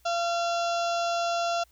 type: harmonic tone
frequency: 685 Hz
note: F5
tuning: 34 cents flat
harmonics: 1 / 2 / 4 / 5 / 6 / 7 / 8 / 9 / 10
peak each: -26 / -32 / -38 / -40 / -42 / -43 / -44 / -45 / -46 dBFS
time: 0.05-1.64 s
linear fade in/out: 10 ms
effects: added 60 Hz sine -61 dBFS peak until 1.71 s + white hiss -65 dBFS RMS until 1.71 s